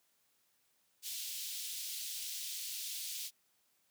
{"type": "high-pass noise", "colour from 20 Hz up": "pink", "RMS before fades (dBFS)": -42, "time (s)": [1.02, 3.31], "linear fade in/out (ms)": 50, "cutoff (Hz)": 3200, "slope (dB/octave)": 24, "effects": ["white hiss -75 dBFS RMS until 3.9 s", "high-pass 80 Hz 12 dB/octave"]}